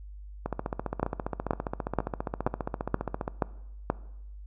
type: two click trains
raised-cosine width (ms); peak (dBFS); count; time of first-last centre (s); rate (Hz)
1; -10 / -16; 7 / 43; 1.03-3.901 / 0.46-3.279; 2.09 / 14.9
effects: noise-tail reverb RT60 0.9 s tail -20 dB re dry + added 50 Hz sine -41 dBFS peak until 4.46 s